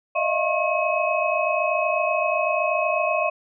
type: tone cluster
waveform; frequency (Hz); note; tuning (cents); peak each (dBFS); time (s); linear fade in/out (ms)
sine; 609 / 637 / 690 / 1083 / 2549; D#5 / D#5 / F5 / C#6 / D#7; -37 / +41 / -21 / -41 / +41; -26; 0.15-3.3; 10
effects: none